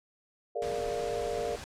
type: chord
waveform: sine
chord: Bb dominant seventh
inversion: third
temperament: equal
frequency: 415.3 / 466.2 / 587.3 / 698.5 Hz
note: Ab4 / Bb4 / D5 / F5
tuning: 0 / 0 / 0 / 0 cents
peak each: -37 / -34 / -36 / -37 dBFS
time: 0.55-1.56 s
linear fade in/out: 10 ms
type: noise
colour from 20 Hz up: pink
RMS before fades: -42 dBFS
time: 0.62-1.64 s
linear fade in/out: 0 ms
effects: low-pass 8000 Hz 12 dB/octave